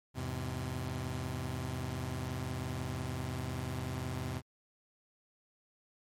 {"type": "chord", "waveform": "sawtooth", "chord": "E augmented", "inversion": "none", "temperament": "just", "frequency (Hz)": [82.41, 103.01, 128.76], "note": ["E2", "G#2", "B#2"], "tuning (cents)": [0, -14, -27], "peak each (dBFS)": [-37, -38, -34], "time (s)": [0.14, 4.42], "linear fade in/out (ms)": 50, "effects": ["MP3 64 kbps"]}